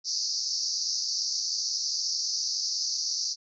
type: band-pass noise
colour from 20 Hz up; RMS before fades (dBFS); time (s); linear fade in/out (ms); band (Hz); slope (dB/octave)
pink; -30; 0.04-3.36; 50; 4500 to 6100; 96
effects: none